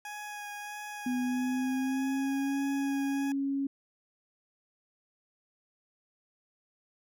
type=tone with vibrato; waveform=20% pulse; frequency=830.6 Hz; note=G#5; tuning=in tune; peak=-34 dBFS; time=0.05-3.32 s; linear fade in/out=2 ms; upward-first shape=sine; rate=1.6 Hz; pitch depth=13 cents each way
type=tone with pitch glide; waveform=sine; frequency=250 to 275.8 Hz; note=B3 to C#4; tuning=+21 to -9 cents; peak=-28 dBFS; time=1.06-3.67 s; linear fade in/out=5 ms; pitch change=+170 cents; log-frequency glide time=1.25-2.49 s
effects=none